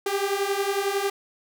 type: beating tone pair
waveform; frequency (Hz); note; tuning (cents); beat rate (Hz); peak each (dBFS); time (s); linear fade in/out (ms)
sawtooth; 391.2 / 402.2; G4 / G4; -4 / +44; 11; -23 / -22; 0.06-1.1; 5
effects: none